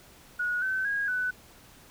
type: tone with pitch steps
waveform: sine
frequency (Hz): 1456 / 1531 / 1639 / 1496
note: F#6 / G6 / G#6 / F#6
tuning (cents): -28 / -41 / -23 / +19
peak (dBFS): -26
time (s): 0.39-1.31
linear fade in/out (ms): 10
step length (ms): 230
effects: pink hiss -54 dBFS RMS until 1.9 s